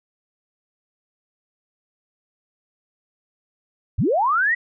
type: linear sweep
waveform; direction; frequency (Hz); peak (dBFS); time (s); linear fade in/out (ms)
sine; up; 55 to 1974; -16; 3.98-4.55; 10
effects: none